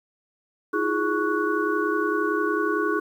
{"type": "tone cluster", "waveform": "sine", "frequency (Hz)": [321, 351.9, 416.6, 1117, 1474], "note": ["E4", "F4", "G#4", "C#6", "F#6"], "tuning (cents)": [-46, 13, 5, 13, -7], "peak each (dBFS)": [-27, -30, -26, -28, -28], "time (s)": [0.73, 3], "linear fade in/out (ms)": 10, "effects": ["9-bit"]}